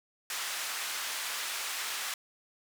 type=band-pass noise; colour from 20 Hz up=pink; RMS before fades=-36 dBFS; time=0.3-2.14 s; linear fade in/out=2 ms; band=1300 to 13000 Hz; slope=12 dB/octave; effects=none